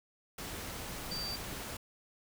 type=tone in noise; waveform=sine; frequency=4649 Hz; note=D8; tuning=18 cents flat; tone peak=-37 dBFS; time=1.11-1.36 s; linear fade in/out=5 ms; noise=pink; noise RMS=-42 dBFS; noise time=0.38-1.77 s; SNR=+2 dB; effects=none